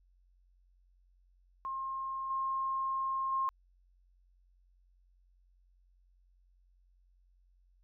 sine tone with level steps, 1067 Hz, C6, 34 cents sharp, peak -35 / -31 / -29 dBFS, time 1.65-3.49 s, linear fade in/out 0 ms, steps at 2.3 / 3.32 s, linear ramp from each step 5 ms, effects added 45 Hz sine -64 dBFS peak until 7.83 s

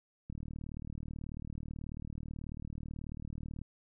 click train, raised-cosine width 5 ms, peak -30 dBFS, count 128, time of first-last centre 0.3-3.616 s, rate 38.3 Hz, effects none

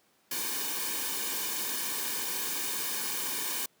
white noise with comb filter, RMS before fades -33 dBFS, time 0.31-3.66 s, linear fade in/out 5 ms, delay 1.5 ms, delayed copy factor -0.75, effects pink hiss -67 dBFS RMS until 3.8 s + high-pass 200 Hz 12 dB/octave

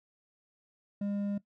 sine tone with hard clipping, 202.2 Hz, G#3, 46 cents flat, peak -32 dBFS, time 1.01-1.38 s, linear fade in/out 5 ms, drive 5 dB, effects noise-tail reverb RT60 0.1 s tail -17 dB re dry

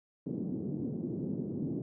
pink band-pass noise, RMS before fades -36 dBFS, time 0.26-1.82 s, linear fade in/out 2 ms, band 150 to 340 Hz, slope 24 dB/octave, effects none

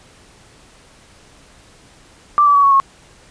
sine tone with pitch steps, 1174.7 / 1153.2 / 1132.1 / 1111.3 / 1091 Hz, D6 / D6 / C#6 / C#6 / C#6, 0 / -32 / +36 / +4 / -28 cents, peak -8 dBFS, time 2.38-2.8 s, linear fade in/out 0 ms, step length 84 ms, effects pink hiss -47 dBFS RMS until 3.3 s + resampled to 22050 Hz

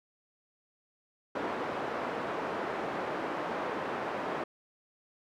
pink band-pass noise, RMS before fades -35 dBFS, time 1.35-4.44 s, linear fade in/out 5 ms, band 360 to 1300 Hz, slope 12 dB/octave, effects none

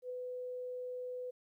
sine tone with ADSR envelope, 500 Hz, B4, 21 cents sharp, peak -37 dBFS, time 0.02-1.31 s, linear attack 80 ms, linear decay 4 ms, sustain -2 dB, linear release 12 ms, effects 13-bit

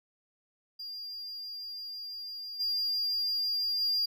triangle tone with level steps, 4802 Hz, D8, 38 cents sharp, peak -37 / -27 / -25 dBFS, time 0.79-4.06 s, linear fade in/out 10 ms, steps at 2.59 / 3.8 s, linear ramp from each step 20 ms, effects none

